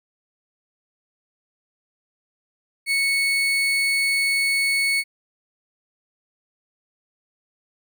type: tone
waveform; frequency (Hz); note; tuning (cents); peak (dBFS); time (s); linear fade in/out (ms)
35% pulse; 2211; C#7; -5; -17; 2.86-5.04; 50
effects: none